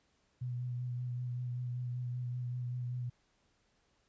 sine tone with vibrato, 123.47 Hz, B2, in tune, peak -35 dBFS, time 0.41-3.1 s, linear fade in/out 10 ms, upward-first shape sine, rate 5.2 Hz, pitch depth 21 cents each way, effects pink hiss -74 dBFS RMS until 4.08 s + resampled to 16000 Hz

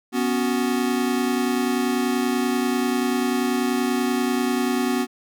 square chord, B suspended second, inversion none, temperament equal, 246.9 / 277.2 / 370 Hz, B3 / C#4 / F#4, 0 / 0 / 0 cents, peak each -23 / -27 / -27 dBFS, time 0.12-5.07 s, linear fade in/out 50 ms, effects none

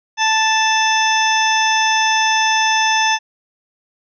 harmonic tone, 880 Hz, A5, in tune, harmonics 1 / 2 / 3 / 4 / 6 / 7, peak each -16 / -19 / -21 / -22 / -24 / -24 dBFS, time 0.17-3.19 s, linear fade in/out 50 ms, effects none

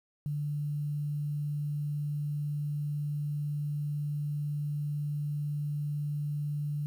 sine tone, 147 Hz, D3, 2 cents sharp, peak -30 dBFS, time 0.26-6.86 s, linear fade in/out 0 ms, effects 10-bit

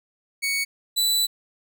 sawtooth tone pair in turn, 2229 / 3972 Hz, C#7 / B7, +9 / +9 cents, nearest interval minor seventh, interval 1000 cents, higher second, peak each -19 / -16 dBFS, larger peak second, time 0.42-0.65 / 0.96-1.27 s, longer second, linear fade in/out 20 ms, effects none

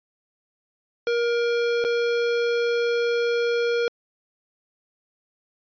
square tone with dropouts, 472.4 Hz, A#4, 23 cents sharp, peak -21 dBFS, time 1.07-3.88 s, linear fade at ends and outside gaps 1 ms, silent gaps 1.841-1.848 s, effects resampled to 11025 Hz

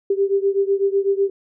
sine beating tone pair, 392 / 400 Hz, G4 / G4, 0 / +35 cents, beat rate 8 Hz, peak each -18 / -20 dBFS, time 0.1-1.3 s, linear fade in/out 5 ms, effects none

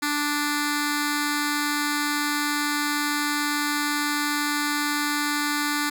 10% pulse tone with notch filter, 293.7 Hz, D4, in tune, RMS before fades -25 dBFS, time 0.02-5.9 s, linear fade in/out 10 ms, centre 590 Hz, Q 0.58, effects none

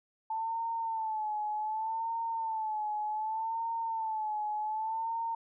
sine tone with vibrato, 880 Hz, A5, in tune, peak -31 dBFS, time 0.3-5.35 s, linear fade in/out 5 ms, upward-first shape sine, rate 0.66 Hz, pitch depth 70 cents each way, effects none

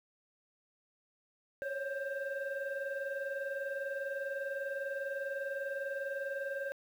sine tone cluster, 542 / 562 / 1581 Hz, C#5 / C#5 / G6, -39 / +24 / +14 cents, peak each -39 / -38 / -39 dBFS, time 1.62-6.72 s, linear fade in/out 0 ms, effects tanh soft clip ceiling -30 dBFS + 10-bit

